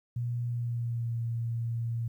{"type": "tone with pitch glide", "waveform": "sine", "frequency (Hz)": [120, 116.25], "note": ["B2", "A#2"], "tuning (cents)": [-49, -4], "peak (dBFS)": -29, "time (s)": [0.16, 2.08], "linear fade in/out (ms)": 5, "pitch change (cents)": -55, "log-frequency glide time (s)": [0.48, 1.18], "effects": ["11-bit"]}